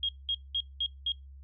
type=tone bursts; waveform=sine; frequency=3260 Hz; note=G#7; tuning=33 cents flat; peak=-27 dBFS; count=5; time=0.03-1.12 s; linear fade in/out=2 ms; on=58 ms; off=200 ms; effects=noise-tail reverb RT60 0.2 s tail -24 dB re dry + added 68 Hz sine -46 dBFS peak until 1.43 s